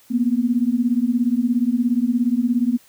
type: beating tone pair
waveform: sine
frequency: 233.1 / 250.1 Hz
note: A#3 / B3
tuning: 0 / +22 cents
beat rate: 17 Hz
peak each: -19 dBFS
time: 0.1-2.78 s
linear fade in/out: 20 ms
effects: white hiss -53 dBFS RMS until 2.88 s